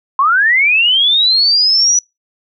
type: linear sweep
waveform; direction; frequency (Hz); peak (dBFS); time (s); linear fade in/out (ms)
sine; up; 1040 to 5940; -8; 0.19-1.99; 2
effects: noise-tail reverb RT60 0.2 s tail -25 dB re dry

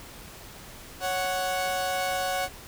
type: tone pair together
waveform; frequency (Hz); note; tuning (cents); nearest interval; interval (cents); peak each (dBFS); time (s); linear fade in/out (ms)
sawtooth; 554.4 / 740; C#5 / F#5; 0 / 0; perfect fourth; 500; -27 / -24; 1-2.49; 50
effects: pink hiss -45 dBFS RMS until 2.67 s

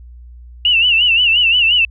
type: tone with vibrato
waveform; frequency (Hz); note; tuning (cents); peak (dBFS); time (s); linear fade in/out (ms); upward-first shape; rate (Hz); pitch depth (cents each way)
sine; 2812; F7; +11; -9; 0.65-1.85; 2; sine; 5.7; 110
effects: added 60 Hz sine -34 dBFS peak until 1.9 s

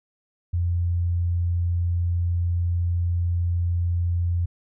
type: tone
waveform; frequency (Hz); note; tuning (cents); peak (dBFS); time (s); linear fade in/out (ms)
sine; 86.8; F2; -10; -20; 0.53-4.46; 10
effects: none

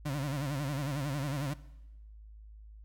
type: tone with vibrato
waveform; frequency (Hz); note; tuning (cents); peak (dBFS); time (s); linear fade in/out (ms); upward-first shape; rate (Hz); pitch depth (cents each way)
35% pulse; 141.2; C#3; +32; -30; 0.05-1.54; 10; sine; 11; 120
effects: noise-tail reverb RT60 1.0 s tail -19 dB re dry + added 53 Hz sine -48 dBFS peak until 2.84 s

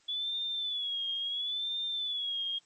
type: tone with vibrato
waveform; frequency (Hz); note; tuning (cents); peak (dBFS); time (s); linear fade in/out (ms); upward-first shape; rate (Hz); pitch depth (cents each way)
sine; 3418; G#7; +49; -31; 0.08-2.59; 10; sine; 0.73; 94
effects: white hiss -66 dBFS RMS until 2.65 s + MP3 32 kbps

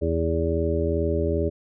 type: harmonic tone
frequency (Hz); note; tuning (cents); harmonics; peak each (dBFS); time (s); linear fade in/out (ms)
82.41; E2; 0; 1 / 2 / 3 / 4 / 5 / 7; -25 / -32 / -32 / -29 / -26 / -29; 0.01-1.5; 20
effects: none

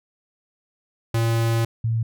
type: tone pair in turn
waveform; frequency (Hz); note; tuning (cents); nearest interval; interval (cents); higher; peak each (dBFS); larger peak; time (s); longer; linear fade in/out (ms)
square / sine; 114.7 / 113.58; A#2 / A#2; -28 / -45; unison; 17; first; -19; neither; 1.14-1.65 / 1.84-2.03; first; 5
effects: none

